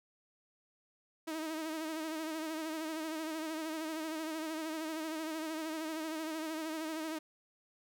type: tone with vibrato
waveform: sawtooth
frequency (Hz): 316.6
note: D#4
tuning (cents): +30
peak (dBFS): -33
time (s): 1.27-7.19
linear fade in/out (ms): 10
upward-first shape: sine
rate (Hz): 13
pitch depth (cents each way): 51
effects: none